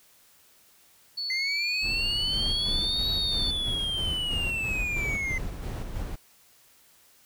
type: tone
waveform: sine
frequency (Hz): 4435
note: C#8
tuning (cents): 0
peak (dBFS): -29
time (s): 1.17-3.51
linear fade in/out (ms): 10
type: linear two-way sweep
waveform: triangle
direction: up then down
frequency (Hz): 2049 to 3823 to 2049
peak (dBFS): -26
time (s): 1.3-5.38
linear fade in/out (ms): 2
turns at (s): 3.09
type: noise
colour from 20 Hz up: brown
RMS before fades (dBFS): -36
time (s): 1.81-6.06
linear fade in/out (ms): 50
type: noise bursts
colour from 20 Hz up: brown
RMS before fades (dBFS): -34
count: 12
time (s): 2.32-6.16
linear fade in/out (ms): 10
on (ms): 210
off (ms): 120
effects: white hiss -59 dBFS RMS until 7.25 s